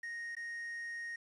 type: tone with dropouts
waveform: triangle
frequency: 1864.7 Hz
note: A#6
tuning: in tune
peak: -38 dBFS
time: 0.03-1.16 s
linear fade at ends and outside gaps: 5 ms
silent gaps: 0.352-0.366 s
effects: resampled to 24000 Hz + 11-bit